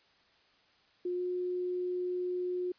sine tone with pitch glide, 357.2 to 360.5 Hz, F4 to F#4, +39 to -45 cents, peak -31 dBFS, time 1.05-2.72 s, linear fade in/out 5 ms, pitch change +16 cents, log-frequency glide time 1.15-1.21 s, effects white hiss -66 dBFS RMS until 2.78 s + resampled to 11025 Hz

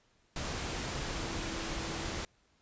sine tone in noise, 329.6 Hz, E4, in tune, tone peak -44 dBFS, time 1.15-2.11 s, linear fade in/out 2 ms, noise pink, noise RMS -37 dBFS, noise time 0.36-2.25 s, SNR -10 dB, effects pink hiss -70 dBFS RMS until 2.61 s + resampled to 16000 Hz

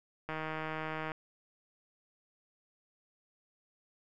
click train, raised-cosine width 0.5 ms, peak -23 dBFS, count 131, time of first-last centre 0.29-1.118 s, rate 157 Hz, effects none

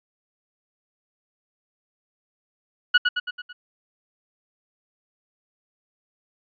30% pulse tone with echo, 1463 Hz, F#6, 20 cents flat, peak -9 dBFS, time 2.94-2.98 s, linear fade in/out 10 ms, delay 110 ms, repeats 5, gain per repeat -5 dB, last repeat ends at 3.53 s, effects resampled to 11025 Hz

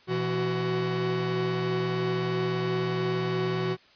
45% pulse tone cluster, 123.5 / 168.4 / 373.5 Hz, B2 / E3 / F#4, 0 / +37 / +16 cents, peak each -33 / -31 / -28 dBFS, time 0.07-3.77 s, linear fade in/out 50 ms, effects white hiss -57 dBFS RMS until 3.95 s + resampled to 11025 Hz

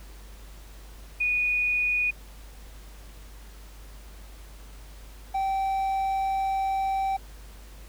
sine / triangle tone pair in turn, 2466 / 775.3 Hz, D#7 / G5, -16 / -19 cents, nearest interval octave + minor sixth, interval 2003 cents, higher first, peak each -22 dBFS, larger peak neither, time 1.2-2.11 / 5.34-7.17 s, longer second, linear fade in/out 10 ms, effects added 50 Hz sine -43 dBFS peak until 7.88 s + pink hiss -52 dBFS RMS until 7.88 s

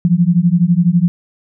sine beating tone pair, 167.9 / 179.9 Hz, E3 / F#3, +32 / -48 cents, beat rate 12 Hz, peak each -12 dBFS, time 0.05-1.08 s, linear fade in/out 0 ms, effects none

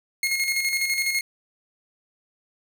sawtooth tone with tremolo, 2155 Hz, C#7, 49 cents flat, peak -17 dBFS, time 0.23-1.21 s, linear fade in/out 2 ms, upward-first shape square, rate 12 Hz, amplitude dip 45%, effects none

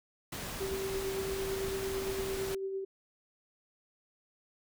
pink noise, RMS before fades -40 dBFS, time 0.32-2.55 s, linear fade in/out 5 ms
sine tone with tremolo, 386.8 Hz, G4, 23 cents flat, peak -32 dBFS, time 0.6-2.85 s, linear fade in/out 10 ms, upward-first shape sine, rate 8.9 Hz, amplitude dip 35%
effects none

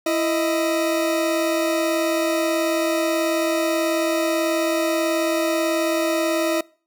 40% pulse tone pair together, 332.2 / 626 Hz, E4 / D#5, +13 / +10 cents, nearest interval major seventh, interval 1097 cents, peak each -21 dBFS, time 0.06-6.61 s, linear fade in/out 5 ms, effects noise-tail reverb RT60 0.4 s tail -24 dB re dry

